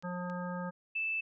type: clicks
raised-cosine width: 0.2 ms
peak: -37 dBFS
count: 2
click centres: 0.025 / 0.299 s
type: harmonic tone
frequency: 178.6 Hz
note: F3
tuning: 39 cents sharp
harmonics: 1 / 3 / 5 / 7 / 9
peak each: -37 / -42 / -44 / -45 / -47 dBFS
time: 0.03-0.71 s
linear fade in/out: 20 ms
type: tone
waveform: sine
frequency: 2637 Hz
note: E7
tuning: in tune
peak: -31 dBFS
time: 0.95-1.21 s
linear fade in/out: 10 ms
effects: none